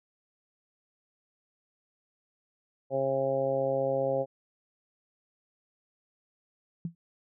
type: harmonic tone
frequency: 134.9 Hz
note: C#3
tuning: 47 cents flat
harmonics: 1 / 2 / 3 / 4 / 5 / 6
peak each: -38 / -39 / -35 / -27 / -35 / -39 dBFS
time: 2.9-4.26 s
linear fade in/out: 50 ms
type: tone with exponential decay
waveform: sine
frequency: 168.5 Hz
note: E3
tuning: 38 cents sharp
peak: -27 dBFS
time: 6.85-6.95 s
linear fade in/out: 2 ms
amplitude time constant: 21 ms
effects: none